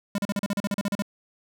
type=tone bursts; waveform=square; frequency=201.8 Hz; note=G#3; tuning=49 cents flat; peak=-24 dBFS; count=13; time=0.15-1.022 s; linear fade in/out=2 ms; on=32 ms; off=38 ms; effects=none